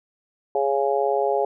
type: harmonic tone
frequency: 138.59 Hz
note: C#3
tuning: in tune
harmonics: 3 / 4 / 5 / 6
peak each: -23 / -24 / -25 / -26 dBFS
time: 0.55-1.45 s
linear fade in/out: 2 ms
effects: none